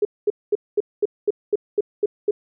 sine tone bursts, 415.3 Hz, G#4, in tune, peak -14 dBFS, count 10, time 0.02-2.31 s, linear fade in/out 5 ms, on 31 ms, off 220 ms, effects none

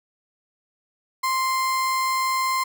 35% pulse tone, 1046.5 Hz, C6, in tune, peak -19 dBFS, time 1.23-2.64 s, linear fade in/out 10 ms, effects none

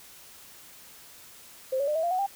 sine tone with pitch steps, 523.3 / 560.9 / 601.1 / 644.3 / 690.5 / 740.1 / 793.2 Hz, C5 / C#5 / D5 / E5 / F5 / F#5 / G5, 0 / +20 / +40 / -40 / -20 / 0 / +20 cents, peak -24 dBFS, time 1.72-2.266 s, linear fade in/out 10 ms, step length 78 ms, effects white hiss -50 dBFS RMS until 2.35 s

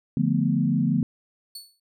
sine chord, B half-diminished seventh, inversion first, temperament equal, 146.83 / 174.61 / 220 / 246.9 Hz, D3 / F3 / A3 / B3, 0 / 0 / 0 / 0 cents, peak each -25 dBFS, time 0.17-1.03 s, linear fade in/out 2 ms
sawtooth tone with exponential decay, 4435 Hz, C#8, in tune, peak -31 dBFS, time 1.55-1.8 s, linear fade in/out 5 ms, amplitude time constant 53 ms
effects none

